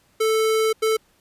square tone bursts at uneven times, 440 Hz, A4, in tune, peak -18 dBFS, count 2, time 0.2-0.73 / 0.82-0.97 s, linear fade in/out 10 ms, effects pink hiss -61 dBFS RMS until 1.2 s + resampled to 32000 Hz

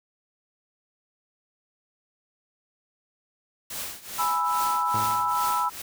white noise with tremolo, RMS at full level -32 dBFS, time 3.7-5.82 s, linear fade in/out 5 ms, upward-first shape triangle, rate 2.4 Hz, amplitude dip 90%
sine chord, E major, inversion first, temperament equal, 830.6 / 987.8 / 1318.5 Hz, G#5 / B5 / E6, 0 / 0 / 0 cents, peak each -31 / -25 / -26 dBFS, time 4.18-5.7 s, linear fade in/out 20 ms
sawtooth tone with exponential decay, 108.8 Hz, A2, 19 cents flat, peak -26 dBFS, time 4.94-5.54 s, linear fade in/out 5 ms, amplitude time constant 130 ms
effects none

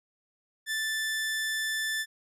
sawtooth tone, 1760 Hz, A6, in tune, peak -25 dBFS, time 0.66-2.06 s, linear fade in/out 50 ms, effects resampled to 32000 Hz

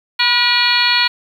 harmonic tone with a mistuned harmonic, 481.4 Hz, B4, 44 cents flat, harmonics 2 / 3 / 4 / 5 / 6 / 7 / 8 / 9, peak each -21 / -21 / -20 / -18 / -22 / -22 / -22 / -16 dBFS, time 0.19-1.08 s, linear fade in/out 10 ms, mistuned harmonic 2, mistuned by +31 cents, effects 7-bit

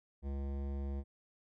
sine tone with hard clipping, 69.3 Hz, C#2, in tune, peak -38 dBFS, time 0.22-1.04 s, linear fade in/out 50 ms, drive 16 dB, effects none

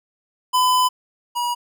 square tone pair in turn, 1007 / 963.7 Hz, B5 / B5, +33 / -43 cents, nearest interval minor second, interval 76 cents, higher first, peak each -15 / -21 dBFS, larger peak first, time 0.53-0.89 / 1.35-1.55 s, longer first, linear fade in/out 20 ms, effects none

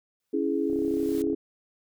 white noise with exponential growth, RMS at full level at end -44 dBFS, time 0.2-1.22 s, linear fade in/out 1 ms, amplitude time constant 220 ms
sine chord, C# minor, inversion none, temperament equal with one note detuned, 277.2 / 329.6 / 418.4 Hz, C#4 / E4 / G#4, 0 / 0 / +13 cents, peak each -28 dBFS, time 0.33-1.35 s, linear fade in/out 10 ms
click train, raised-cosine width 2 ms, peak -29 dBFS, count 22, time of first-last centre 0.7-1.331 s, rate 33.3 Hz
effects none

